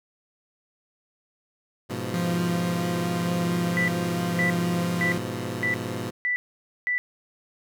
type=chord; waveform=15% pulse; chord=F diminished; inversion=first; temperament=equal; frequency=103.83 / 123.47 / 174.61 Hz; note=Ab2 / Cb3 / F3; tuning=0 / 0 / 0 cents; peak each=-27 / -26 / -29 dBFS; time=1.89-6.11 s; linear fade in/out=20 ms
type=tone with vibrato; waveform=40% pulse; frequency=173.7 Hz; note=F3; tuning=9 cents flat; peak=-24 dBFS; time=2.14-5.18 s; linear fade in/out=2 ms; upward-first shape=sine; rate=4.4 Hz; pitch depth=11 cents each way
type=tone bursts; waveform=sine; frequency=1975.5 Hz; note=B6; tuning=in tune; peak=-22 dBFS; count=6; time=3.77-6.98 s; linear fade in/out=0 ms; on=110 ms; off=510 ms
effects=none